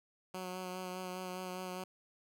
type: tone with vibrato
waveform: 10% pulse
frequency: 183.8 Hz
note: F#3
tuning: 11 cents flat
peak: -32 dBFS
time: 0.34-1.84 s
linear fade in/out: 5 ms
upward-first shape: sine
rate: 4.9 Hz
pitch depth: 19 cents each way
effects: none